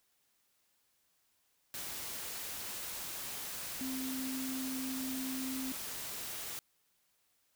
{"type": "tone in noise", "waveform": "sine", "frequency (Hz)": 261.8, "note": "C4", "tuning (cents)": 1, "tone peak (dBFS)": -37, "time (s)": [3.81, 5.72], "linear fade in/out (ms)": 0, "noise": "white", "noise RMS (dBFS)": -42, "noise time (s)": [1.74, 6.59], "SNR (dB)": 2, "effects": ["white hiss -75 dBFS RMS until 7.55 s"]}